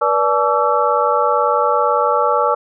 sine tone cluster, 485 / 583 / 861 / 1144 / 1334 Hz, B4 / D5 / A5 / D6 / E6, -31 / -13 / -38 / -46 / +20 cents, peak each -19 dBFS, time 0.01-2.55 s, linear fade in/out 10 ms, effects none

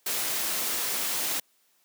white noise, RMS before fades -29 dBFS, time 0.06-1.4 s, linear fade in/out 5 ms, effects white hiss -67 dBFS RMS until 1.84 s + high-pass 200 Hz 12 dB/octave

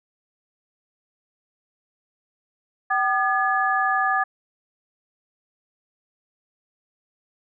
sine tone cluster, 766 / 1212 / 1698 Hz, G5 / D#6 / G#6, -40 / -46 / +38 cents, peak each -23 dBFS, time 2.9-4.24 s, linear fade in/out 10 ms, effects none

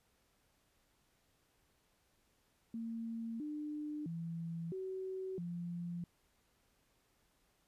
sine tone with pitch steps, 228.1 / 299.7 / 166.4 / 377.6 / 173 Hz, A#3 / D4 / E3 / F#4 / F3, -37 / +35 / +17 / +35 / -16 cents, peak -39 dBFS, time 2.74-6.04 s, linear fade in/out 2 ms, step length 660 ms, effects pink hiss -75 dBFS RMS until 7.67 s + resampled to 32000 Hz

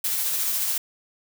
blue noise with tremolo, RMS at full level -24 dBFS, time 0.04-0.78 s, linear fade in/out 5 ms, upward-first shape sine, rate 14 Hz, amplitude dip 25%, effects none

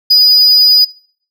triangle tone, 4945 Hz, D#8, 12 cents flat, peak -3 dBFS, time 0.1-0.85 s, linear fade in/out 10 ms, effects noise-tail reverb RT60 0.5 s tail -22 dB re dry

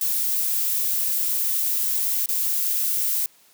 violet noise with dropouts, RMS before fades -23 dBFS, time 0.01-3.26 s, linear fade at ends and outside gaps 2 ms, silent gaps 2.26-2.288 s, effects white hiss -56 dBFS RMS until 3.53 s + high-pass 150 Hz 12 dB/octave

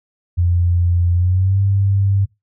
sine tone with pitch glide, 87.31 to 98.57 Hz, F2 to G2, 0 to +10 cents, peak -12 dBFS, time 0.37-2.26 s, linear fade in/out 20 ms, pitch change +210 cents, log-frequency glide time 1.14-1.6 s, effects noise-tail reverb RT60 0.2 s tail -21 dB re dry

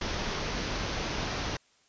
pink low-pass noise, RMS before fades -33 dBFS, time 0.01-1.57 s, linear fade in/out 5 ms, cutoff 6300 Hz, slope 96 dB/octave, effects white hiss -65 dBFS RMS until 1.88 s + resampled to 16000 Hz

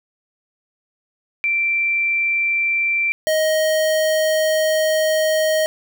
sine / square tone pair in turn, 2349 / 626.7 Hz, D7 / D#5, 0 / +12 cents, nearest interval octave + major seventh, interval 2288 cents, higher first, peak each -16 dBFS, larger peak neither, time 1.44-3.12 / 3.27-5.66 s, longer second, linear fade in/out 0 ms, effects none

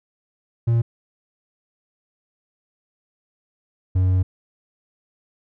triangle tone pair in turn, 116.54 / 92.5 Hz, A#2 / F#2, 0 / 0 cents, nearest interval major third, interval 400 cents, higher first, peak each -13 dBFS, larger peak neither, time 0.67-0.82 / 3.95-4.23 s, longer second, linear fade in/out 10 ms, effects none

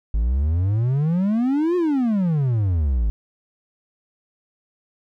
triangle exponential two-way sweep, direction up then down, 51.2 to 365.8 to 51.2 Hz, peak -15 dBFS, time 0.14-3.1 s, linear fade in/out 0 ms, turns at 1.76 s, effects none

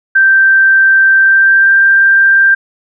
sine tone with pitch glide, 1565 to 1581.4 Hz, G6 to G6, -3 to +15 cents, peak -4 dBFS, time 0.15-2.55 s, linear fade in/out 10 ms, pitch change +18 cents, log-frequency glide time 1.19-1.76 s, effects none

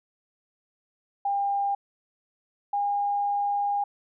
sine tone pair in turn, 801 / 811.7 Hz, G5 / G#5, +37 / -40 cents, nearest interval unison, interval 23 cents, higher second, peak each -23 dBFS, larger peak neither, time 1.25-1.75 / 2.73-3.84 s, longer second, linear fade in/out 5 ms, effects none

